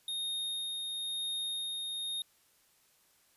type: tone with tremolo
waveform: square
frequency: 3702 Hz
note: A#7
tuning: 13 cents flat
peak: -34 dBFS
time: 0.08-2.22 s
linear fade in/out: 2 ms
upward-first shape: sine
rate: 0.99 Hz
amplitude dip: 25%
effects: white hiss -68 dBFS RMS until 3.36 s + resampled to 32000 Hz